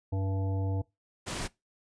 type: harmonic tone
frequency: 96.4 Hz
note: G2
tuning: 28 cents flat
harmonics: 1 / 3 / 5 / 7 / 9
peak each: -28 / -38 / -42 / -45 / -47 dBFS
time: 0.12-0.82 s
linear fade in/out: 10 ms
type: noise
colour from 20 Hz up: pink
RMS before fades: -35 dBFS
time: 1.26-1.48 s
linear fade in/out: 20 ms
effects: noise-tail reverb RT60 0.2 s tail -21 dB re dry + resampled to 22050 Hz